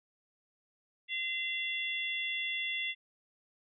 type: harmonic tone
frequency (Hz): 686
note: F5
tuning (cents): -31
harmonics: 3 / 4 / 5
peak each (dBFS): -36 / -37 / -38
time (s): 1.08-2.95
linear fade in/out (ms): 50
effects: none